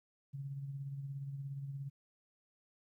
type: tone with tremolo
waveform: sine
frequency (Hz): 138.59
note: C#3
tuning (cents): 0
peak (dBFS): -38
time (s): 0.33-1.9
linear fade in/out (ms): 20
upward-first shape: sine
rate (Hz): 17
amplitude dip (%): 45
effects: 13-bit